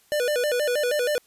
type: tone with vibrato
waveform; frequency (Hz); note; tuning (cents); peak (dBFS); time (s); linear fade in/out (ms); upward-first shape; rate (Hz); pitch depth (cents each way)
square; 540; C#5; -45; -22; 0.12-1.18; 0; square; 6.3; 170
effects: white hiss -60 dBFS RMS until 1.26 s + resampled to 32000 Hz